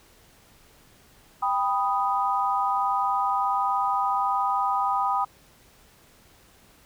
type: chord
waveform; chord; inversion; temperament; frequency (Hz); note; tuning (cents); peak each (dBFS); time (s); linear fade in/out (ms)
sine; G augmented; none; equal with one note detuned; 790.8 / 987.8 / 1244.5; G5 / B5 / D#6; +15 / 0 / 0; -26; 1.42-5.25; 10
effects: pink hiss -56 dBFS RMS until 6.85 s